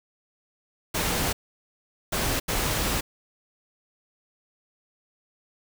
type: noise bursts at uneven times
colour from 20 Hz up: pink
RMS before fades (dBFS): -26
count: 3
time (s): 0.94-1.33 / 2.12-2.4 / 2.48-3.01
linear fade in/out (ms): 10
effects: none